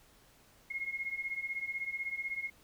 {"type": "beating tone pair", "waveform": "sine", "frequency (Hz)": [2144, 2160], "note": ["C7", "C#7"], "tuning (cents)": [42, -45], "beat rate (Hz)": 16, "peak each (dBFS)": [-40, -37], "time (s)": [0.7, 2.5], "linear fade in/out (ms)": 10, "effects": ["pink hiss -63 dBFS RMS until 2.63 s"]}